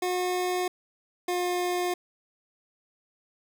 25% pulse tone pair in turn, 362.1 / 356.9 Hz, F#4 / F4, -37 / +38 cents, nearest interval unison, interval 25 cents, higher first, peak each -22 dBFS, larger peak neither, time 0.02-0.68 / 1.28-1.94 s, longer neither, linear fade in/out 5 ms, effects none

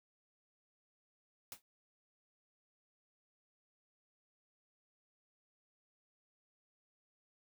white noise with exponential decay, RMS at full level -43 dBFS, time 1.52-1.62 s, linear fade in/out 1 ms, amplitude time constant 20 ms, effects none

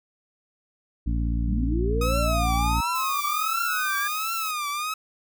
harmonic tone, 57.4 Hz, A#1, 26 cents flat, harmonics 1 / 2 / 3 / 4 / 5, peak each -23 / -31 / -34 / -34 / -35 dBFS, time 1.06-2.81 s, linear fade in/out 10 ms
sine linear sweep, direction up, 165.2 to 1657 Hz, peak -26 dBFS, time 1.47-4.08 s, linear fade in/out 10 ms
sawtooth tone with vibrato, 1250 Hz, D#6, 8 cents sharp, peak -23 dBFS, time 2.01-4.94 s, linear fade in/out 5 ms, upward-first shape triangle, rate 1.4 Hz, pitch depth 150 cents each way
violet noise, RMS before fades -35 dBFS, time 2.95-4.51 s, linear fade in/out 2 ms
effects none

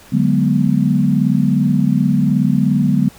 sine chord, G# half-diminished seventh, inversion second, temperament equal with one note detuned, 146.83 / 185 / 207.7 / 244.2 Hz, D3 / F#3 / G#3 / B3, 0 / 0 / 0 / -19 cents, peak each -17 dBFS, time 0.12-3.09 s, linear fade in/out 10 ms, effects pink hiss -43 dBFS RMS until 3.18 s

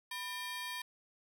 20% pulse ring-modulated tone, 1396.9 Hz, F6, in tune, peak -31 dBFS, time 0.11-0.82 s, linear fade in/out 5 ms, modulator 407 Hz, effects none

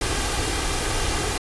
pink noise with comb filter, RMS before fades -24 dBFS, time 0.01-1.38 s, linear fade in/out 5 ms, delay 2.5 ms, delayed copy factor +0.5, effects resampled to 24000 Hz

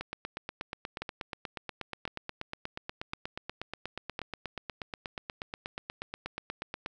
two click trains, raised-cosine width 0.3 ms, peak -20 / -19 dBFS, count 58 / 4, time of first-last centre 0.01-6.861 / 1.02-4.191 s, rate 8.32 / 0.946 Hz, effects none

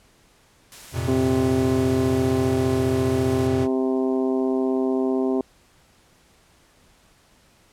white noise, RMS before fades -42 dBFS, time 0.72-3.47 s, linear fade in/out 0 ms
square chord, F suspended fourth, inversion none, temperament equal with one note detuned, 87.31 / 115.94 / 130.81 Hz, F2 / Bb2 / C3, 0 / -9 / 0 cents, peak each -29 dBFS, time 0.92-3.68 s, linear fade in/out 50 ms
harmonic tone, 130.81 Hz, C3, in tune, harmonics 2 / 3 / 4 / 5 / 6 / 7 / 8, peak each -22 / -23 / -36 / -31 / -38 / -40 / -41 dBFS, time 1.08-5.41 s, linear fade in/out 2 ms
effects pink hiss -57 dBFS RMS until 7.72 s + low-pass 11000 Hz 12 dB/octave

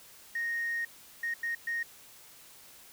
sine tone bursts at uneven times, 1860 Hz, A#6, 4 cents flat, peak -29 dBFS, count 4, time 0.35-0.85 / 1.23-1.34 / 1.43-1.55 / 1.67-1.83 s, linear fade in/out 5 ms, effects tanh soft clip ceiling -26 dBFS + white hiss -54 dBFS RMS until 2.92 s

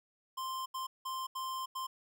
square tone bursts at uneven times, 1046.5 Hz, C6, in tune, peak -37 dBFS, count 5, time 0.37-0.66 / 0.74-0.87 / 1.05-1.27 / 1.35-1.66 / 1.75-1.87 s, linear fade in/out 10 ms, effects none

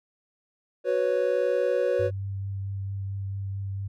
triangle chord, F# suspended fourth, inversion none, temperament equal, 370 / 493.9 / 554.4 Hz, F#4 / B4 / C#5, 0 / 0 / 0 cents, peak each -27 / -23 / -24 dBFS, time 0.84-2.11 s, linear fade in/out 50 ms
sine tone with vibrato, 98 Hz, G2, in tune, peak -29 dBFS, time 1.99-3.88 s, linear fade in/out 10 ms, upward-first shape triangle, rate 4.5 Hz, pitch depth 14 cents each way
effects none

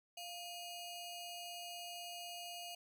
sawtooth ring-modulated tone, 1788 Hz, A6, 27 cents sharp, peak -39 dBFS, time 0.17-2.75 s, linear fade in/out 5 ms, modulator 1090 Hz, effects none

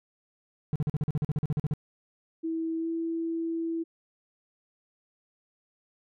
triangle tone bursts, 150 Hz, D3, 37 cents sharp, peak -22 dBFS, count 15, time 0.73-1.737 s, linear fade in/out 0 ms, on 27 ms, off 43 ms
sine tone with pitch glide, 325.6 to 330 Hz, E4 to E4, -21 to +2 cents, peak -28 dBFS, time 2.43-3.84 s, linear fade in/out 20 ms, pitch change +23 cents, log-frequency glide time 2.78-2.88 s
effects none

